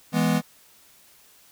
square chord, E major, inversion none, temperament equal, 164.81 / 207.7 / 246.9 Hz, E3 / G#3 / B3, 0 / 0 / 0 cents, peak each -24 / -25 / -25 dBFS, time 0.12-0.42 s, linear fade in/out 50 ms, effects white hiss -55 dBFS RMS until 1.51 s

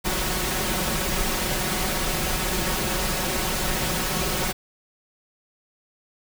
pink noise with comb filter, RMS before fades -25 dBFS, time 0.04-4.53 s, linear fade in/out 20 ms, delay 5.4 ms, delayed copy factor +0.65, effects none

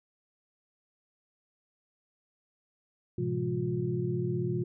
sine tone cluster, 107.6 / 127.2 / 167.4 / 202.9 / 356.5 Hz, A2 / C3 / E3 / G#3 / F4, -38 / -48 / +27 / -40 / +36 cents, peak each -39 / -32 / -34 / -40 / -33 dBFS, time 3.18-4.64 s, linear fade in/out 5 ms, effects none

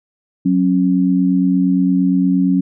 sine tone pair together, 184.56 / 273.2 Hz, F#3 / C#4, -4 / -25 cents, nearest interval perfect fifth, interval 679 cents, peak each -14 dBFS, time 0.45-2.61 s, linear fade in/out 10 ms, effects none

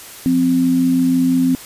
sine tone pair together, 173.8 / 259.7 Hz, F3 / C4, -8 / -13 cents, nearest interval perfect fifth, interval 695 cents, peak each -21 / -12 dBFS, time 0.26-1.55 s, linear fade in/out 0 ms, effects white hiss -36 dBFS RMS until 1.65 s + resampled to 32000 Hz

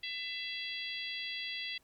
harmonic tone, 669 Hz, E5, 25 cents sharp, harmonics 3 / 4 / 5 / 6 / 7, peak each -43 / -43 / -41 / -48 / -46 dBFS, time 0.03-1.78 s, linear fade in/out 5 ms, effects pink hiss -70 dBFS RMS until 1.83 s

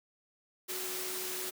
sine tone in noise, 370 Hz, F#4, in tune, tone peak -43 dBFS, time 0.68-1.51 s, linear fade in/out 20 ms, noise white, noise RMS -38 dBFS, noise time 0.68-1.51 s, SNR -8 dB, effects high-pass 200 Hz 12 dB/octave

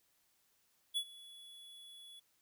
square tone with ADSR envelope, 3400 Hz, G#7, 40 cents sharp, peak -32 dBFS, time 0.94-2.2 s, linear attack 29 ms, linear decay 69 ms, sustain -21 dB, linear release 11 ms, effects white hiss -75 dBFS RMS until 2.41 s

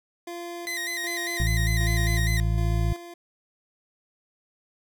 25% pulse tone with tremolo, 345.1 Hz, F4, 21 cents flat, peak -30 dBFS, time 0.27-3.14 s, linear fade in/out 5 ms, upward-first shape square, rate 1.3 Hz, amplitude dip 50%
sawtooth tone with vibrato, 1948 Hz, B6, 24 cents flat, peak -25 dBFS, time 0.67-2.4 s, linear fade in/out 0 ms, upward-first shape square, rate 5 Hz, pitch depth 69 cents each way
harmonic tone, 55.2 Hz, A1, 6 cents sharp, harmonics 1 / 2 / 3, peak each -23 / -25 / -31 dBFS, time 1.4-2.93 s, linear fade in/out 0 ms
effects none

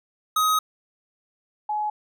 square / sine tone pair in turn, 1261 / 845.2 Hz, D#6 / G#5, +23 / +30 cents, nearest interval perfect fifth, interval 693 cents, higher first, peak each -19 / -23 dBFS, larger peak first, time 0.36-0.59 / 1.69-1.9 s, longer first, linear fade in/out 5 ms, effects none

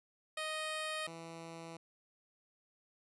10% pulse tone pair in turn, 623 / 165.34 Hz, D#5 / E3, +2 / +6 cents, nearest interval octave + major seventh, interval 2296 cents, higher first, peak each -29 / -38 dBFS, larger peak first, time 0.37-1.07 / 1.07-1.77 s, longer neither, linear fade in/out 5 ms, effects resampled to 24000 Hz

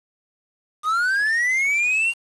triangle linear sweep, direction up, 1208 to 2794 Hz, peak -16 dBFS, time 0.83-2.14 s, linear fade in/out 50 ms, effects resampled to 24000 Hz + 7-bit

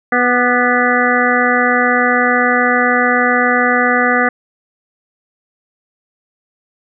harmonic tone with a mistuned harmonic, 246.9 Hz, B3, in tune, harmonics 1 / 2 / 3 / 5 / 6 / 7 / 8, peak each -18 / -18 / -18 / -18 / -18 / -18 / -18 dBFS, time 0.12-4.29 s, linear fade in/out 5 ms, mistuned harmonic 5, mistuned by -33 cents, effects none

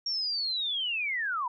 sine linear sweep, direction down, 5588 to 932.3 Hz, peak -28 dBFS, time 0.06-1.48 s, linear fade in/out 5 ms, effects none

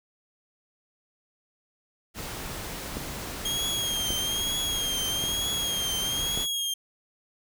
pink noise, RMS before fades -36 dBFS, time 2.14-6.47 s, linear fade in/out 50 ms
click train, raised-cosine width 2 ms, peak -20 dBFS, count 4, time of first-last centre 2.97-6.375 s, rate 0.881 Hz
sawtooth tone with vibrato, 3239 Hz, G#7, 44 cents flat, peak -24 dBFS, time 3.45-6.74 s, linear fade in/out 5 ms, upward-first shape triangle, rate 1.1 Hz, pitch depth 61 cents each way
effects none

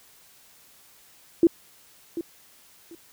sine tone with echo, 335.9 Hz, E4, 33 cents sharp, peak -12 dBFS, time 1.43-1.47 s, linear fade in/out 2 ms, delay 740 ms, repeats 2, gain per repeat -14 dB, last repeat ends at 2.95 s, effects white hiss -55 dBFS RMS until 3.12 s

